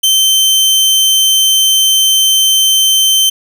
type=tone; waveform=sawtooth; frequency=3100 Hz; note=G7; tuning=20 cents flat; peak=-4 dBFS; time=0.03-3.3 s; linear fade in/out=10 ms; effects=none